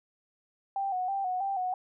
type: tone with vibrato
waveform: sine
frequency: 760 Hz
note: F#5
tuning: 46 cents sharp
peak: -28 dBFS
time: 0.76-1.74 s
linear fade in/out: 2 ms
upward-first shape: square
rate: 3.1 Hz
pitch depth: 59 cents each way
effects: none